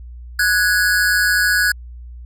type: tone pair together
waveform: square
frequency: 1474.9 / 1661.2 Hz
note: F#6 / G#6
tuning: -6 / 0 cents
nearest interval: major second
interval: 206 cents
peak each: -17 dBFS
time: 0.39-1.72 s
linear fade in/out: 5 ms
effects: added 60 Hz sine -32 dBFS peak until 2.25 s